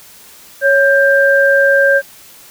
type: tone pair together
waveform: sine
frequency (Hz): 555.2 / 1585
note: C#5 / G6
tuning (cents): +3 / +19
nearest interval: octave + tritone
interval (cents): 1816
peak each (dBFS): -10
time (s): 0.61-2.02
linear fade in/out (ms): 50
effects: white hiss -40 dBFS RMS until 2.5 s